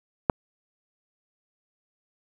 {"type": "click", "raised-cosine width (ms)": 1, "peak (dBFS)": -4, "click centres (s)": 0.298, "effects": ["7-bit"]}